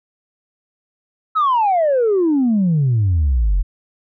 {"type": "exponential sweep", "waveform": "sine", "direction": "down", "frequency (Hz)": [1318.5, 41.43], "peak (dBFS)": -11, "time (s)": [1.35, 3.63], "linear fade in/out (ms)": 20, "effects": ["tanh soft clip ceiling -10 dBFS"]}